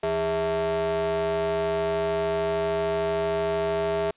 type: ring-modulated tone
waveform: square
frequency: 121.1 Hz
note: B2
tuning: 34 cents flat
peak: -21 dBFS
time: 0.03-4.11 s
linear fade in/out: 5 ms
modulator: 531 Hz
effects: white hiss -63 dBFS RMS until 4.16 s + resampled to 8000 Hz